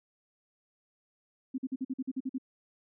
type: tone bursts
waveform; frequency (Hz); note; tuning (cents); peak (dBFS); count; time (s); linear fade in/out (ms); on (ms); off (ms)
sine; 261.6; C4; 0; -30; 10; 1.54-2.383; 10; 42; 47
effects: none